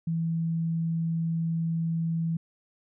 sine tone, 164.7 Hz, E3, 1 cent flat, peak -25 dBFS, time 0.07-2.37 s, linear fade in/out 5 ms, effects none

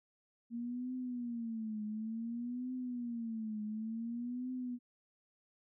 sine tone with vibrato, 232.4 Hz, A#3, 5 cents flat, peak -37 dBFS, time 0.5-4.79 s, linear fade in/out 50 ms, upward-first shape triangle, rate 0.56 Hz, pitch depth 170 cents each way, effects none

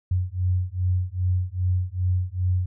sine beating tone pair, 90 / 92.5 Hz, F#2 / F#2, -47 / 0 cents, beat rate 2.5 Hz, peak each -24 dBFS, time 0.11-2.66 s, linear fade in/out 5 ms, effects none

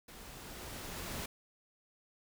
pink noise with level ramp, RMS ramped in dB -52 to -40 dBFS, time 0.08-1.26 s, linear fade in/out 5 ms, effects none

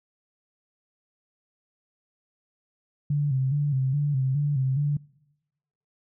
sine tone with vibrato, 138.59 Hz, C#3, in tune, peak -21 dBFS, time 3.1-4.97 s, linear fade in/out 5 ms, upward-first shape square, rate 2.4 Hz, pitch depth 85 cents each way, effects noise-tail reverb RT60 1.0 s tail -25 dB re dry

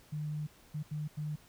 sine tone bursts at uneven times, 150.9 Hz, D3, 47 cents sharp, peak -34 dBFS, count 4, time 0.12-0.47 / 0.74-0.83 / 0.91-1.08 / 1.17-1.36 s, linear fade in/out 10 ms, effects pink hiss -61 dBFS RMS until 1.48 s

